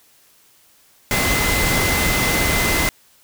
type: tone in noise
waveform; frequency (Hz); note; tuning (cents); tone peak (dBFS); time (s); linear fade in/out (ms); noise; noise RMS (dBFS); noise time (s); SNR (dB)
sine; 2052; C7; -34; -22; 1.11-2.89; 0; pink; -19; 1.11-2.89; -6
effects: white hiss -54 dBFS RMS until 3.23 s